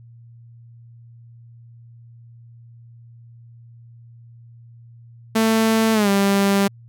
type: tone with pitch glide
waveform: sawtooth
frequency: 222.6 to 198.31 Hz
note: A3 to G3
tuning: +20 to +20 cents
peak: -11 dBFS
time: 5.35-6.68 s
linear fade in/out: 10 ms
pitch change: -200 cents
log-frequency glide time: 5.93-6.09 s
effects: added 117 Hz sine -42 dBFS peak until 6.88 s